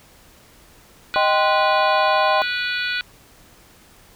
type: harmonic tone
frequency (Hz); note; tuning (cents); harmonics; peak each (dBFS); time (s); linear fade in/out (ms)
490.3; B4; -13; 3 / 4 / 5 / 6 / 7 / 8 / 9; -24 / -34 / -27 / -35 / -31 / -32 / -32; 1.14-3.01; 0
type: chord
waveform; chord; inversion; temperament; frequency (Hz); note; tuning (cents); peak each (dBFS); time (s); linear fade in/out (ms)
sine; C minor; first; equal with one note detuned; 622.3 / 784 / 1038.7; Eb5 / G5 / C6; 0 / 0 / -13; -20; 1.16-2.42; 0
effects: pink hiss -50 dBFS RMS until 4.15 s